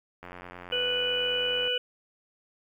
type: click train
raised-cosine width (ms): 0.5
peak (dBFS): -27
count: 130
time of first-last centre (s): 0.23-1.676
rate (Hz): 89.2
type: harmonic tone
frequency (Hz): 493.9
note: B4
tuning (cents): 0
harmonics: 1 / 3 / 5 / 6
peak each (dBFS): -31 / -35 / -36 / -27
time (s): 0.72-1.78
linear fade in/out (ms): 5
effects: 10-bit